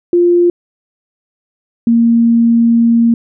sine tone pair in turn, 349.2 / 232.3 Hz, F4 / A#3, 0 / -6 cents, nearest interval perfect fifth, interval 706 cents, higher first, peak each -6 dBFS, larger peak neither, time 0.13-0.5 / 1.87-3.14 s, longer second, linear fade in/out 2 ms, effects none

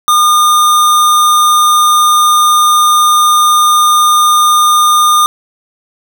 square tone, 1214 Hz, D#6, 43 cents flat, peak -6 dBFS, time 0.08-5.26 s, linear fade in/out 0 ms, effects none

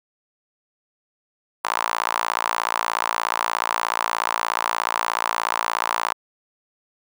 sawtooth tone with high-pass filter, 56.8 Hz, A#1, 44 cents flat, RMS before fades -24 dBFS, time 1.64-6.13 s, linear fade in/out 5 ms, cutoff 1000 Hz, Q 3.5, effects none

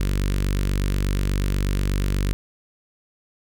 sawtooth tone with notch filter, 48.25 Hz, G1, 27 cents flat, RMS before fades -22 dBFS, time 0-2.33 s, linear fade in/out 0 ms, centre 770 Hz, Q 0.73, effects none

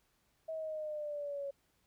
sine linear sweep, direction down, 645 to 554.4 Hz, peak -37 dBFS, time 0.48-1.51 s, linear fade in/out 10 ms, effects pink hiss -75 dBFS RMS until 1.86 s

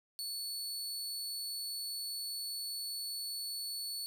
sawtooth tone, 4435 Hz, C#8, in tune, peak -35 dBFS, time 0.19-4.06 s, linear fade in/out 0 ms, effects none

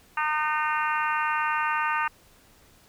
harmonic tone, 305.3 Hz, D#4, 33 cents flat, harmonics 3 / 4 / 5 / 6 / 7 / 8 / 9, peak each -28 / -28 / -30 / -33 / -39 / -37 / -36 dBFS, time 0.17-2.08 s, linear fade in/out 5 ms, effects pink hiss -57 dBFS RMS until 2.88 s

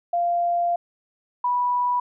sine tone pair in turn, 694 / 981.5 Hz, F5 / B5, -11 / -11 cents, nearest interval tritone, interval 600 cents, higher second, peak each -19 dBFS, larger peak neither, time 0.13-0.76 / 1.44-2 s, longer first, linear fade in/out 5 ms, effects none

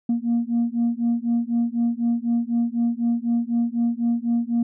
sine beating tone pair, 233.1 / 237.1 Hz, A#3 / A#3, 0 / +30 cents, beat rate 4 Hz, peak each -21 dBFS, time 0.09-4.63 s, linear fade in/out 5 ms, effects tanh soft clip ceiling -15 dBFS

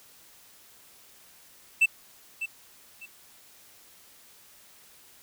triangle tone with echo, 2662 Hz, E7, 16 cents sharp, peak -15 dBFS, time 1.81-1.86 s, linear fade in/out 10 ms, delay 600 ms, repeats 2, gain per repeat -12 dB, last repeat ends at 3.06 s, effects white hiss -55 dBFS RMS until 5.22 s

